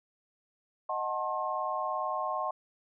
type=chord; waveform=sine; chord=D# diminished seventh; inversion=none; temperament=equal with one note detuned; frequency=622.3 / 740 / 880 / 1069.1 Hz; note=D#5 / F#5 / A5 / C6; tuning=0 / 0 / 0 / +37 cents; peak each=-36 / -36 / -38 / -33 dBFS; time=0.89-2.51 s; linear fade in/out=5 ms; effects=none